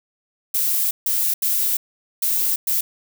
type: noise bursts at uneven times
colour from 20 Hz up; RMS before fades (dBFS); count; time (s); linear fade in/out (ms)
violet; -20; 5; 0.54-0.91 / 1.06-1.34 / 1.42-1.77 / 2.22-2.56 / 2.67-2.81; 5
effects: none